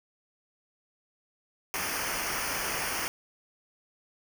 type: noise with comb filter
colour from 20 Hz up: pink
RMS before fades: -32 dBFS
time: 1.74-3.08 s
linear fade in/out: 0 ms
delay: 0.26 ms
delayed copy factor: -0.8
effects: none